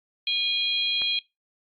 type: harmonic tone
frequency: 816 Hz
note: G#5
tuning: 31 cents flat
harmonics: 3 / 4 / 5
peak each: -29 / -25 / -30 dBFS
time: 0.27-1.19 s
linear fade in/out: 2 ms
type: clicks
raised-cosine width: 0.5 ms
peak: -34 / -24 dBFS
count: 2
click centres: 1.012 / 1.019 s
effects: noise-tail reverb RT60 0.2 s tail -21 dB re dry + Opus 48 kbps